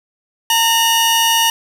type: tone pair together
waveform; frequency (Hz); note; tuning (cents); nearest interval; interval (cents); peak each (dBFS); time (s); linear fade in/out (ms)
sawtooth; 913.4 / 2900; A#5 / F#7; -36 / -35; octave + minor sixth; 2001; -11; 0.5-1.5; 2
effects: none